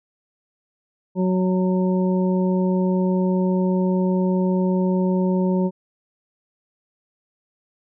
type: harmonic tone with a mistuned harmonic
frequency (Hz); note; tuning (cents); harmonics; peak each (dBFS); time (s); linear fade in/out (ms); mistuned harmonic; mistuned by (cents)
185; F#3; 0; 1 / 2 / 3 / 5; -18 / -24 / -28 / -32; 1.15-5.71; 50; 5; -15
effects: none